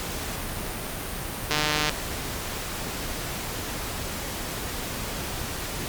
click train, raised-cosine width 0.2 ms, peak -6 dBFS, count 59, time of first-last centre 1.51-1.894 s, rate 151 Hz, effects pink hiss -32 dBFS RMS until 5.88 s + Opus 48 kbps

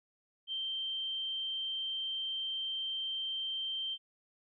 sine tone, 3136 Hz, G7, in tune, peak -34 dBFS, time 0.47-3.98 s, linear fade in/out 50 ms, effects none

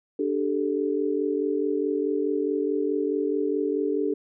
sine chord, D suspended fourth, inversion none, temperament equal with one note detuned, 293.7 / 392 / 436.7 Hz, D4 / G4 / A4, 0 / 0 / -13 cents, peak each -27 dBFS, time 0.19-4.14 s, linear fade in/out 5 ms, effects none

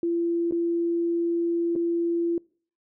sine tone with dropouts, 339.7 Hz, F4, 48 cents flat, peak -22 dBFS, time 0.03-2.38 s, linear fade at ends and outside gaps 2 ms, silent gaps 0.511-0.522 / 1.754-1.76 s, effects noise-tail reverb RT60 0.5 s tail -26 dB re dry

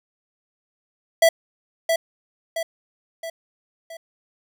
square tone with echo, 659.3 Hz, E5, in tune, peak -12 dBFS, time 1.22-1.29 s, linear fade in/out 5 ms, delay 670 ms, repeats 4, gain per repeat -6 dB, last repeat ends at 3.97 s, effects none

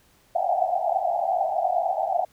pink band-pass noise, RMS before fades -24 dBFS, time 0.35-2.25 s, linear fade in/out 5 ms, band 650 to 790 Hz, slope 96 dB/octave, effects pink hiss -60 dBFS RMS until 2.32 s

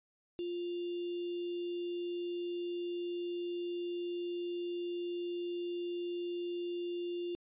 sine tone with sample-and-hold, 349.5 Hz, F4, 1 cent sharp, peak -35 dBFS, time 0.39-7.35 s, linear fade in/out 0 ms, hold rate 3150 Hz, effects resampled to 8000 Hz

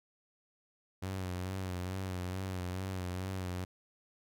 sawtooth tone with vibrato, 92.6 Hz, F#2, 2 cents sharp, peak -32 dBFS, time 1.02-3.65 s, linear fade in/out 10 ms, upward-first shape sine, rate 2.3 Hz, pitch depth 55 cents each way, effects none

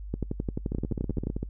two click trains, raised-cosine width 3 ms, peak -18 / -16 dBFS, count 12 / 14, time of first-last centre 0.72-1.43 / 0.14-1.27 s, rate 15.5 / 11.5 Hz, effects noise-tail reverb RT60 0.1 s tail -24 dB re dry + added 50 Hz sine -36 dBFS peak until 1.49 s

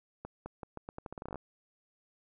accelerating click train, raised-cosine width 1 ms, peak -27 dBFS, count 16, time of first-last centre 0.25-1.357 s, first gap 210 ms, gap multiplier 0.82, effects none

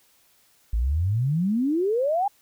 sine exponential sweep, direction up, 51.91 to 831 Hz, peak -20 dBFS, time 0.73-2.28 s, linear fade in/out 5 ms, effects white hiss -61 dBFS RMS until 2.41 s

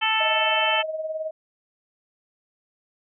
harmonic tone, 440 Hz, A4, in tune, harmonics 2 / 3 / 4 / 5 / 6 / 7, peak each -25 / -29 / -29 / -30 / -25 / -25 dBFS, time 0.01-0.83 s, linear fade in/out 20 ms
sine tone with tremolo, 630 Hz, D#5, 21 cents sharp, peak -24 dBFS, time 0.2-1.31 s, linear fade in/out 10 ms, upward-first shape sine, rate 19 Hz, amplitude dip 60%
effects none

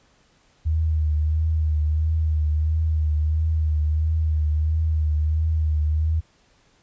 sine tone with vibrato, 77.78 Hz, D#2, in tune, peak -18 dBFS, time 0.65-6.21 s, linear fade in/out 20 ms, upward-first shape triangle, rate 1.5 Hz, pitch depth 50 cents each way, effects pink hiss -60 dBFS RMS until 6.82 s + resampled to 16000 Hz

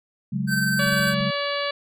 sine chord, C# suspended fourth, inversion none, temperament just, 138.59 / 184.79 / 207.9 Hz, C#3 / F#3 / G#3, 0 / -2 / +2 cents, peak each -27 dBFS, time 0.32-1.31 s, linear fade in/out 10 ms
square tone with tremolo, 1545 Hz, G6, 26 cents flat, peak -21 dBFS, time 0.47-1.15 s, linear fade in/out 50 ms, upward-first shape sine, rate 20 Hz, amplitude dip 35%
harmonic tone, 571 Hz, D5, 49 cents flat, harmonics 1 / 2 / 3 / 4 / 5 / 6 / 7 / 8, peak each -27 / -30 / -32 / -33 / -34 / -35 / -35 / -36 dBFS, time 0.79-1.71 s, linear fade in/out 5 ms
brown noise bursts, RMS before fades -40 dBFS, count 6, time 0.85-1.217 s, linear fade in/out 5 ms, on 22 ms, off 47 ms
effects none

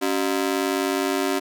sawtooth ring-modulated tone, 329.6 Hz, E4, in tune, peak -14 dBFS, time 0.01-1.4 s, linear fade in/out 20 ms, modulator 49.7 Hz, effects none

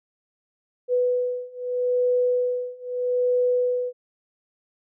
sine beating tone pair, 495.1 / 495.89 Hz, B4 / B4, +4 / +7 cents, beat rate 0.79 Hz, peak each -24 / -23 dBFS, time 0.88-3.93 s, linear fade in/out 50 ms, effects none

